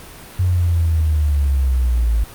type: linear sweep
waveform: sine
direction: down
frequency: 92 to 53.6 Hz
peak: -13 dBFS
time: 0.39-2.24 s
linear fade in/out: 5 ms
effects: pink hiss -38 dBFS RMS until 2.34 s + Opus 48 kbps